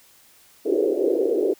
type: band-pass noise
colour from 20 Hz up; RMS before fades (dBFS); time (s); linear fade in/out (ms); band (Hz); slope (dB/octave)
white; -21; 0.65-1.54; 10; 330 to 490; 48
effects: white hiss -54 dBFS RMS until 1.59 s